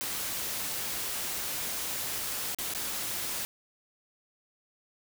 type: noise with dropouts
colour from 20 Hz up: white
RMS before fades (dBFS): -34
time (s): 0.01-3.45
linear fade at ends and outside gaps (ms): 0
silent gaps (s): 2.547-2.586 / 2.737-2.748
effects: none